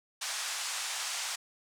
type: band-pass noise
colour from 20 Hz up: white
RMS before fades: -36 dBFS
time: 0.21-1.36 s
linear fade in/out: 10 ms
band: 740 to 8400 Hz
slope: 24 dB/octave
effects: none